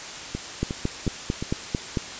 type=two click trains; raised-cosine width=3 ms; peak=-15 / -10 dBFS; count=4 / 7; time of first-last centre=0.35-1.425 / 0.63-1.972 s; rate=2.79 / 4.47 Hz; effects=white hiss -36 dBFS RMS until 2.19 s + resampled to 16000 Hz